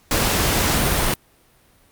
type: noise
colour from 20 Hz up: pink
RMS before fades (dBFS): -19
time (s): 0.11-1.14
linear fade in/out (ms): 2
effects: pink hiss -56 dBFS RMS until 1.91 s + Opus 48 kbps